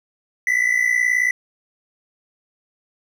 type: tone pair together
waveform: triangle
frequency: 1963.3 / 2022 Hz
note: B6 / B6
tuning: -11 / +40 cents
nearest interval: minor second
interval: 51 cents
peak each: -17 dBFS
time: 0.47-1.31 s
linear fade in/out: 2 ms
effects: none